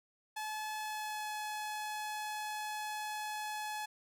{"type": "tone with pitch glide", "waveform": "sawtooth", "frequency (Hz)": [859, 850.6], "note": ["A5", "G#5"], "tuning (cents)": [-42, 41], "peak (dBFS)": -34, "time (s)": [0.36, 3.86], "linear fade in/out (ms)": 10, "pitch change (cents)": -17, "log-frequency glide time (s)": [0.77, 1.3], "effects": []}